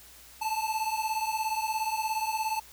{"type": "beating tone pair", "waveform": "square", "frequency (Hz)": [870, 887], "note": ["A5", "A5"], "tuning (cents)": [-20, 14], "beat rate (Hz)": 17, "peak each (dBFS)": [-31, -33], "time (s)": [0.41, 2.6], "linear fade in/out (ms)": 10, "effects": ["added 60 Hz sine -60 dBFS peak until 2.72 s", "white hiss -52 dBFS RMS until 2.72 s"]}